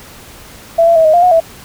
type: tone with pitch steps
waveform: sine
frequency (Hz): 667 / 675 / 646 / 624 / 698 / 724 / 657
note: E5 / E5 / E5 / D#5 / F5 / F#5 / E5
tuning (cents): +20 / +41 / -35 / +5 / -1 / -38 / -6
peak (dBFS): -5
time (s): 0.78-1.403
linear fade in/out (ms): 10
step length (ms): 89
effects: pink hiss -36 dBFS RMS until 1.64 s